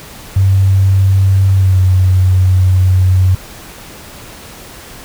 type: tone with pitch glide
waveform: sine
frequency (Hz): 96.4 to 92.79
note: G2 to F#2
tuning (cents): -28 to +5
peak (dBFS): -6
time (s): 0.36-3.35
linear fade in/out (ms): 5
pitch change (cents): -67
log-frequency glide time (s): 1.53-1.82
effects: pink hiss -33 dBFS RMS until 5.04 s